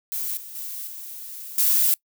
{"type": "noise with level steps", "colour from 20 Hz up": "violet", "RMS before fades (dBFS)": [-28, -39, -33, -37, -19], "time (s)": [0.12, 1.94], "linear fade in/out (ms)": 0, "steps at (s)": [0.37, 0.55, 0.87, 1.58], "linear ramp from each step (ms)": 2, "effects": ["noise-tail reverb RT60 0.1 s tail -24 dB re dry"]}